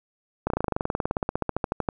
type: slowing click train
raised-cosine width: 1 ms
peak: -10 dBFS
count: 27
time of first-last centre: 0.47-1.888 s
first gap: 32 ms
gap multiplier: 1.04
effects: none